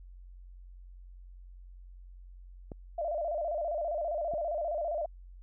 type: clicks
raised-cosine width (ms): 2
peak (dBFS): -28 / -31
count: 2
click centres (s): 2.718 / 4.337
type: tone with vibrato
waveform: sine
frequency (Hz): 639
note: D#5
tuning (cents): +46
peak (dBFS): -30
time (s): 2.98-5.06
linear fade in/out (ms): 5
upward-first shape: square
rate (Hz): 15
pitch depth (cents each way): 110
effects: added 45 Hz sine -47 dBFS peak until 5.42 s